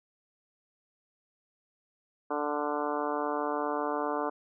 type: harmonic tone with a mistuned harmonic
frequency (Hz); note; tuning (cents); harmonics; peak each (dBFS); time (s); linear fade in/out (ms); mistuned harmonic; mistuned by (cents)
147.5; D3; +8; 2 / 3 / 4 / 5 / 6 / 7 / 8 / 9 / 10; -36 / -35 / -36 / -37 / -37 / -37 / -38 / -44 / -45; 2.3-4.3; 10; 9; +41
effects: none